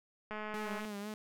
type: click train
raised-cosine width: 0.5 ms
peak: -27 dBFS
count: 116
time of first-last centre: 0.31-0.85 s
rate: 213 Hz
type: tone with vibrato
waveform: sawtooth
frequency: 207.4 Hz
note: G#3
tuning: 2 cents flat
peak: -36 dBFS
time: 0.54-1.14 s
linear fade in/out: 0 ms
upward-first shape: sine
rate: 4 Hz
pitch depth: 58 cents each way
effects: none